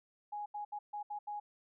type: tone bursts at uneven times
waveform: sine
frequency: 830.6 Hz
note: G#5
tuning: in tune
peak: -38 dBFS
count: 6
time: 0.32-0.46 / 0.54-0.65 / 0.72-0.79 / 0.93-1.03 / 1.1-1.19 / 1.27-1.4 s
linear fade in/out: 10 ms
effects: none